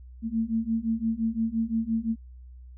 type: beating tone pair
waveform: sine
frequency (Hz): 222.4 / 228.2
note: A3 / A#3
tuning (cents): +19 / -37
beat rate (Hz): 5.8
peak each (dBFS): -28 / -27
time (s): 0.22-2.16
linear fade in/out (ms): 50
effects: added 62 Hz sine -43 dBFS peak until 2.77 s